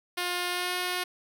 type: tone with pitch glide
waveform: 5% pulse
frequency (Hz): 355.7 to 360.5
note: F4 to F#4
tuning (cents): +32 to -45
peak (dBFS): -17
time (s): 0.17-1.04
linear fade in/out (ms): 10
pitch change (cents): +23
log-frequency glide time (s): 0.5-0.73
effects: none